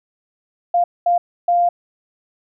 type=tone bursts at uneven times; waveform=sine; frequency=698.5 Hz; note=F5; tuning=in tune; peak=-12 dBFS; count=3; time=0.74-0.84 / 1.06-1.18 / 1.48-1.69 s; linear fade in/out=5 ms; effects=none